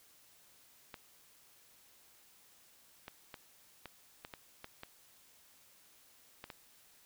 clicks, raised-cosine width 0.3 ms, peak -29 dBFS, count 10, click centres 0.942 / 3.081 / 3.342 / 3.857 / 4.249 / 4.338 / 4.644 / 4.834 / 6.441 / 6.502 s, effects white hiss -64 dBFS RMS until 7.05 s

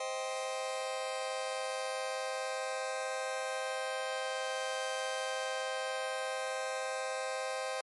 sawtooth chord, C minor, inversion none, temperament just, 523.3 / 627.9 / 784.9 Hz, C5 / Eb5 / G5, 0 / +16 / +2 cents, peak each -33 / -37 / -37 dBFS, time 0-7.81 s, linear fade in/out 5 ms, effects MP3 48 kbps

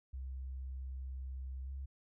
sine tone with pitch glide, 65.41 to 67.56 Hz, C2 to C#2, 0 to -44 cents, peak -40 dBFS, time 0.13-1.86 s, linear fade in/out 10 ms, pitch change +56 cents, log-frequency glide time 1.65-1.7 s, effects none

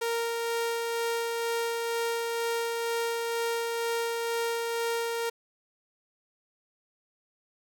sawtooth tone with tremolo, 464.2 Hz, A#4, 7 cents flat, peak -23 dBFS, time 0.01-5.3 s, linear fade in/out 10 ms, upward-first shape sine, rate 2.1 Hz, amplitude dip 25%, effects none

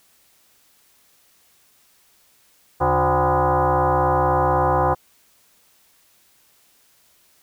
sine tone with frequency modulation, 141.9 Hz, C#3, 41 cents sharp, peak -15 dBFS, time 2.8-4.95 s, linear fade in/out 20 ms, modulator 220 Hz, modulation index 4.7, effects white hiss -58 dBFS RMS until 7.42 s

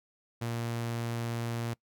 sawtooth tone, 117 Hz, A#2, 7 cents sharp, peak -28 dBFS, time 0.41-1.74 s, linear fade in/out 10 ms, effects noise-tail reverb RT60 0.1 s tail -23 dB re dry

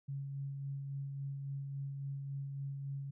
sine tone with tremolo, 138.59 Hz, C#3, in tune, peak -37 dBFS, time 0.08-3.11 s, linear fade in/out 10 ms, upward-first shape sine, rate 3.6 Hz, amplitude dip 30%, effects none

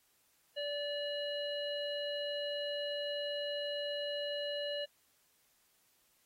harmonic tone, 580 Hz, D5, 22 cents flat, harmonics 1 / 3 / 5 / 7, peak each -37 / -47 / -41 / -47 dBFS, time 0.56-4.86 s, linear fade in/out 20 ms, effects white hiss -72 dBFS RMS until 6.25 s + AAC 48 kbps

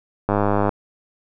click train, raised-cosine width 1 ms, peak -5 dBFS, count 42, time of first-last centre 0.29-0.692 s, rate 102 Hz, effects none

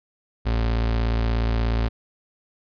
35% pulse tone, 56.8 Hz, A#1, 44 cents flat, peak -18 dBFS, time 0.45-1.89 s, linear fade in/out 20 ms, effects resampled to 11025 Hz

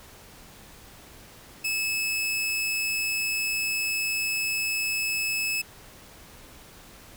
sawtooth tone, 2600 Hz, E7, 24 cents flat, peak -22 dBFS, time 1.64-5.62 s, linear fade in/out 10 ms, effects pink hiss -49 dBFS RMS until 7.16 s

